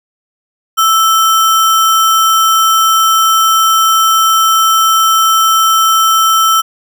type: tone with sample-and-hold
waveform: sine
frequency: 1318.5 Hz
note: E6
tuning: in tune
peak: -6 dBFS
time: 0.77-6.62 s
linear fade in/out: 20 ms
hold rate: 4410 Hz
effects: none